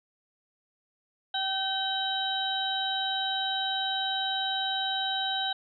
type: harmonic tone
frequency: 770 Hz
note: G5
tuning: 31 cents flat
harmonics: 1 / 2 / 4 / 5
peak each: -32 / -35 / -34 / -31 dBFS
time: 1.34-5.53 s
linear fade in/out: 5 ms
effects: none

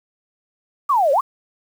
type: exponential two-way sweep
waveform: sine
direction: down then up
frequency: 1214 to 523.3 to 1214 Hz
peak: -13 dBFS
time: 0.89-1.21 s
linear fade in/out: 10 ms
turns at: 1.12 s
effects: 7-bit

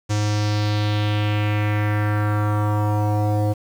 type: tone with low-pass filter sweep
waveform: square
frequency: 104.9 Hz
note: G#2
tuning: 18 cents sharp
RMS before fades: -20 dBFS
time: 0.09-3.54 s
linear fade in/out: 20 ms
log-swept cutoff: 6700 to 620 Hz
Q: 2.5
effects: 7-bit

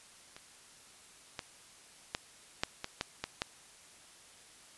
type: clicks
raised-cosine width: 0.2 ms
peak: -30 / -20 / -15 / -12 / -19 / -15 / -17 / -14 dBFS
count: 8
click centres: 0.365 / 1.392 / 2.149 / 2.635 / 2.844 / 3.011 / 3.24 / 3.419 s
effects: white hiss -57 dBFS RMS until 4.77 s + resampled to 24000 Hz

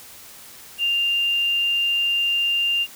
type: tone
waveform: sine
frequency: 2794 Hz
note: F7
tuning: in tune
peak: -18 dBFS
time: 0.78-2.87 s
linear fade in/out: 50 ms
effects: white hiss -43 dBFS RMS until 2.95 s

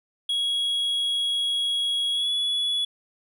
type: tone with pitch glide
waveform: triangle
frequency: 3322 to 3398 Hz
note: G#7 to G#7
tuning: 0 to +39 cents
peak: -21 dBFS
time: 0.29-2.85 s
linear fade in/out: 5 ms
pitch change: +39 cents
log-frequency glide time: 2.12-2.3 s
effects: none

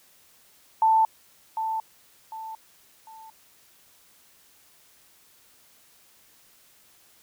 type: tone with echo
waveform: sine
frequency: 886 Hz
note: A5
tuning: 12 cents sharp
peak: -16 dBFS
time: 0.82-1.05 s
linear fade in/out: 2 ms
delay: 750 ms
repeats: 3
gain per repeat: -9 dB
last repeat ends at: 3.3 s
effects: white hiss -58 dBFS RMS until 7.22 s

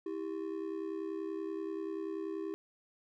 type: ring-modulated tone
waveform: triangle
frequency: 360 Hz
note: F#4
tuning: 47 cents flat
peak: -31 dBFS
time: 0.06-2.54 s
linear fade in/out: 0 ms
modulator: 35.2 Hz
effects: none

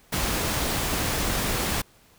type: noise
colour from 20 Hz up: pink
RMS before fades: -26 dBFS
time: 0.12-1.82 s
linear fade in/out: 10 ms
effects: pink hiss -57 dBFS RMS until 2.18 s

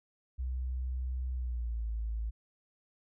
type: tone with pitch glide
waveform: sine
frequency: 63.4 to 55.19 Hz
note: B1 to A1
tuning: +46 to +6 cents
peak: -32 dBFS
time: 0.38-2.31 s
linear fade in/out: 20 ms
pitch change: -240 cents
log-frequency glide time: 1.33-1.87 s
effects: none

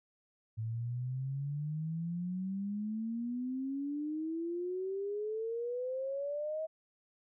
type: exponential sweep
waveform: sine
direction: up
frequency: 109.5 to 641 Hz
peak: -34 dBFS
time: 0.57-6.67 s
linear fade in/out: 20 ms
effects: none

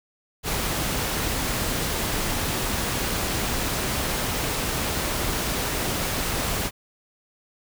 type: noise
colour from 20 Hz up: pink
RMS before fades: -26 dBFS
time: 0.43-6.71 s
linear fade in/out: 50 ms
effects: none

